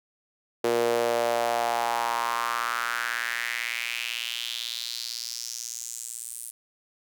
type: tone with high-pass filter sweep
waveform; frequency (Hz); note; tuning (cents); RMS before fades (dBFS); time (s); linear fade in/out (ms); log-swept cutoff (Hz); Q
sawtooth; 118; A#2; +22; -29; 0.64-6.51; 5; 420 to 9700; 3.8
effects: none